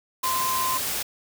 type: tone in noise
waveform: sine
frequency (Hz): 1036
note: C6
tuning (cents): -17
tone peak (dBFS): -24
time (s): 0.23-0.78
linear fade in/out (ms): 10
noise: white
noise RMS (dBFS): -28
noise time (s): 0.23-1.03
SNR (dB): +1
effects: none